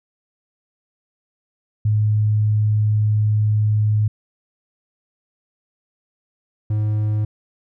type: tone pair in turn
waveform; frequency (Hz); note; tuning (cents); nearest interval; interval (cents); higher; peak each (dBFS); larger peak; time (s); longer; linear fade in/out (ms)
sine / triangle; 106.5 / 106.5; G#2 / G#2; +44 / +44; unison; 0; neither; -14 / -15; first; 1.85-4.08 / 6.7-7.25; first; 5
effects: none